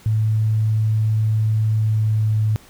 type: tone with pitch glide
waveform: sine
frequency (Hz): 109.1 to 108.1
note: A2 to A2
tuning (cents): -14 to -30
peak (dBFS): -15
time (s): 0.06-2.56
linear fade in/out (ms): 0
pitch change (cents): -16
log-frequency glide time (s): 1.72-2.43
effects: pink hiss -48 dBFS RMS until 2.69 s